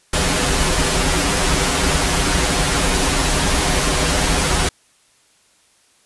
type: noise with comb filter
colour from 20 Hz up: pink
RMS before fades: -17 dBFS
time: 0.13-4.69 s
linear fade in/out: 5 ms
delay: 9 ms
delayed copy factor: -1
effects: white hiss -56 dBFS RMS until 6.05 s + resampled to 24000 Hz